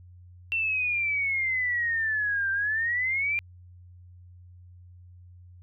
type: exponential two-way sweep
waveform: sine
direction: down then up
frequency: 2712 to 1568 to 2402 Hz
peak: -24 dBFS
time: 0.52-3.39 s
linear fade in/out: 0 ms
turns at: 2.51 s
effects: added 89 Hz sine -47 dBFS peak until 5.62 s